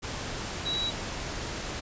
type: tone in noise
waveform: sine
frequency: 3894 Hz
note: B7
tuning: 25 cents flat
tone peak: -28 dBFS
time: 0.65-0.91 s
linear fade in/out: 20 ms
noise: pink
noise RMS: -35 dBFS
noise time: 0.02-1.81 s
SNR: +4 dB
effects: resampled to 16000 Hz